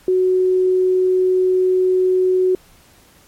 sine tone, 370 Hz, F#4, in tune, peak -12 dBFS, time 0.08-2.55 s, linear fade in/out 2 ms, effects pink hiss -50 dBFS RMS until 3.27 s + MP3 64 kbps

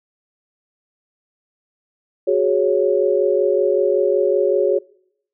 sine chord, F# suspended second, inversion none, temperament equal, 370 / 415.3 / 554.4 Hz, F#4 / G#4 / C#5, 0 / 0 / 0 cents, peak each -18 dBFS, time 2.27-4.79 s, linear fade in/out 10 ms, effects noise-tail reverb RT60 0.7 s tail -24 dB re dry

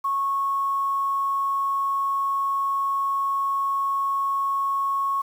sine tone, 1100 Hz, C#6, 14 cents flat, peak -21 dBFS, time 0.04-5.22 s, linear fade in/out 10 ms, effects 8-bit

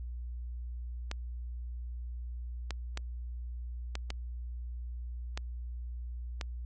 clicks, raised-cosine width 0.2 ms, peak -19 dBFS, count 7, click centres 1.114 / 2.707 / 2.974 / 3.954 / 4.104 / 5.375 / 6.412 s, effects added 60 Hz sine -37 dBFS peak until 6.65 s + AAC 32 kbps

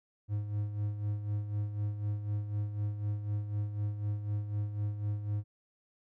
triangle tone with tremolo, 103.83 Hz, G#2, in tune, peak -27 dBFS, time 0.28-5.44 s, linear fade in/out 50 ms, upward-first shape sine, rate 4 Hz, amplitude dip 60%, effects none

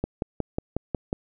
click train, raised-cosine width 2 ms, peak -12 dBFS, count 7, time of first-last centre 0.04-1.129 s, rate 5.51 Hz, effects none

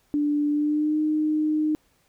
sine tone with pitch glide, 293.7 to 306.9 Hz, D4 to D#4, 0 to -24 cents, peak -20 dBFS, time 0.14-1.75 s, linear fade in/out 0 ms, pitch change +76 cents, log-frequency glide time 0.5-0.99 s, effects pink hiss -65 dBFS RMS until 2.08 s

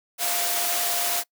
sine tone in noise, 698.5 Hz, F5, in tune, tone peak -32 dBFS, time 0.18-1.24 s, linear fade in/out 50 ms, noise white, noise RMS -25 dBFS, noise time 0.18-1.24 s, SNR -10 dB, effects noise-tail reverb RT60 0.1 s tail -24 dB re dry + high-pass 400 Hz 12 dB/octave

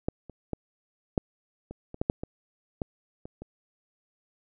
clicks, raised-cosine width 2 ms, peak -13 / -29 / -17 / -10 / -26 / -26 / -13 / -9 / -20 / -16 / -27 / -27 dBFS, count 12, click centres 0.085 / 0.297 / 0.533 / 1.178 / 1.71 / 1.944 / 2.015 / 2.099 / 2.235 / 2.818 / 3.255 / 3.42 s, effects none

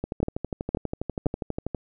two click trains, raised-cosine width 2 ms, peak -9 / -15 dBFS, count 3 / 22, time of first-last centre 0.23-1.266 / 0.04-1.747 s, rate 1.93 / 12.3 Hz, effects none

